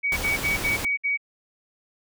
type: tone bursts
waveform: sine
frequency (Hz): 2259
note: C#7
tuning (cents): +32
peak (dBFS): -21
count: 6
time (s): 0.03-1.175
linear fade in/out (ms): 20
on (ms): 140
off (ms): 61
type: noise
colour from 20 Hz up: pink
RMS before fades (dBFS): -30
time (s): 0.12-0.85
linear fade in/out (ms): 2
effects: none